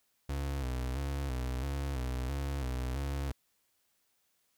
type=tone with vibrato; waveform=35% pulse; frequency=66.2 Hz; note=C2; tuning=21 cents sharp; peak=-31 dBFS; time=0.29-3.32 s; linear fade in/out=5 ms; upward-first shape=square; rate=1.5 Hz; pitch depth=86 cents each way; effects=white hiss -75 dBFS RMS until 4.57 s